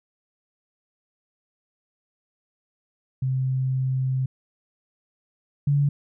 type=tone pair in turn; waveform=sine; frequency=130.81 / 142.84 Hz; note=C3 / D3; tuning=0 / -48 cents; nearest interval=major second; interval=152 cents; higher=second; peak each=-21 / -17 dBFS; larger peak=second; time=3.22-4.26 / 5.67-5.89 s; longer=first; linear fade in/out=5 ms; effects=none